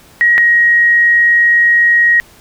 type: tone pair in turn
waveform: sine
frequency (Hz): 1897 / 1888.1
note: A#6 / A#6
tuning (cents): +30 / +22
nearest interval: unison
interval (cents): 8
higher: first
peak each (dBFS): -6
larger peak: neither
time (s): 0.21-0.38 / 0.38-2.2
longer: second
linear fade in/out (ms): 0
effects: pink hiss -43 dBFS RMS until 2.4 s